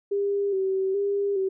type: tone with vibrato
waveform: sine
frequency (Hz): 392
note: G4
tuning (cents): 0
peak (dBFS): -22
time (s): 0.11-1.49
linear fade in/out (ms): 10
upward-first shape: square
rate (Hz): 1.2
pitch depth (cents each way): 42
effects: none